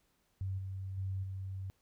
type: tone with level steps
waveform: sine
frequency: 95.6 Hz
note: G2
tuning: 43 cents flat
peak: -34 / -38 / -34 / -38 dBFS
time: 0.41-1.7 s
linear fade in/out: 0 ms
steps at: 0.58 / 0.97 / 1.23 s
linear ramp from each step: 10 ms
effects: pink hiss -75 dBFS RMS until 1.81 s